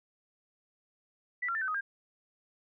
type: tone with pitch steps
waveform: sine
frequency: 1971 / 1373 / 1775 / 1530 / 1253 / 1607 Hz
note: B6 / F6 / A6 / G6 / D#6 / G6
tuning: -4 / -30 / +15 / -42 / +12 / +43 cents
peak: -30 dBFS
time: 1.42-1.81 s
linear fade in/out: 10 ms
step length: 65 ms
effects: none